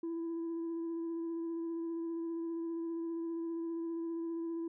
sine tone with vibrato, 332.7 Hz, E4, 16 cents sharp, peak -33 dBFS, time 0.03-4.68 s, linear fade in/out 5 ms, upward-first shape sine, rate 15 Hz, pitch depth 16 cents each way, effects tanh soft clip ceiling -34 dBFS

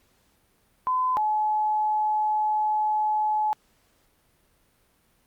sine tone pair in turn, 1018 / 853.9 Hz, C6 / G#5, -48 / +48 cents, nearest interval minor third, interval 304 cents, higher first, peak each -21 dBFS, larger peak neither, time 0.87-1.17 / 1.17-3.53 s, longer second, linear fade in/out 0 ms, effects pink hiss -65 dBFS RMS until 5.26 s + Opus 48 kbps

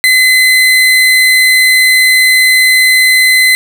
35% pulse tone, 2035 Hz, C7, 49 cents flat, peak -3 dBFS, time 0.04-3.55 s, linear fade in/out 0 ms, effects none

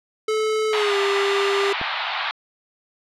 square tone with pitch glide, 434 to 398 Hz, A4 to G4, -24 to +26 cents, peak -20 dBFS, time 0.28-1.73 s, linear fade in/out 5 ms, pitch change -150 cents, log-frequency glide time 0.7-0.97 s
pink band-pass noise, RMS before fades -26 dBFS, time 0.73-2.31 s, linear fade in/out 0 ms, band 720 to 4100 Hz, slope 48 dB/octave
click, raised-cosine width 2 ms, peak -18 dBFS, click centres 1.814 s
effects low-pass 7000 Hz 12 dB/octave

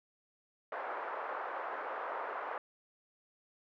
white band-pass noise, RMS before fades -40 dBFS, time 0.72-2.58 s, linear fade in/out 2 ms, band 460 to 1400 Hz, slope 24 dB/octave, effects none

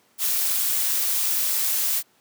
blue noise, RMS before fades -23 dBFS, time 0.18-2.03 s, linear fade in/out 50 ms, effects pink hiss -61 dBFS RMS until 2.2 s + high-pass 200 Hz 12 dB/octave

